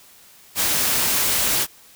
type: noise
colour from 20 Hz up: white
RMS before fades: -20 dBFS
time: 0.55-1.67 s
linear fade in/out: 50 ms
effects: white hiss -49 dBFS RMS until 1.95 s